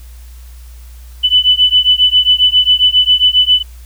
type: beating tone pair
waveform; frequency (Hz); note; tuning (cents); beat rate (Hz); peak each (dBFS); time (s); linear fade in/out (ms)
sine; 2990 / 2997.4; F#7 / F#7; +17 / +22; 7.4; -10; 1.23-3.63; 20
effects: added 60 Hz sine -31 dBFS peak until 3.85 s + white hiss -46 dBFS RMS until 3.85 s